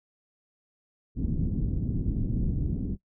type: low-pass noise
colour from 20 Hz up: pink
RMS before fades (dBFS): -28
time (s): 1.15-2.97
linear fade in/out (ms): 50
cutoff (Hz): 270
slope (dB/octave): 24
effects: noise-tail reverb RT60 0.1 s tail -20 dB re dry